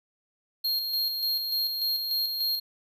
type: tone with tremolo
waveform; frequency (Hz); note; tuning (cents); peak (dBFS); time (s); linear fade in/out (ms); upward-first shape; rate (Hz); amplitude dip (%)
square; 4235; C8; +20; -25; 0.64-2.6; 10; square; 3.4; 40
effects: none